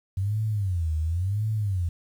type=tone with vibrato; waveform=sine; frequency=92.5 Hz; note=F#2; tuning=in tune; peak=-23 dBFS; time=0.17-1.89 s; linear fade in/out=5 ms; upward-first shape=sine; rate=0.94 Hz; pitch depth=290 cents each way; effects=9-bit